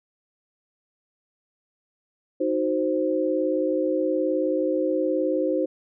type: chord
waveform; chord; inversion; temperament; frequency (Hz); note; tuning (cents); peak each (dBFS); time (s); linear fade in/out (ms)
sine; C diminished; first; equal; 311.1 / 370 / 523.3; Eb4 / Gb4 / C5; 0 / 0 / 0; -25 / -27 / -24; 2.4-5.66; 10
effects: none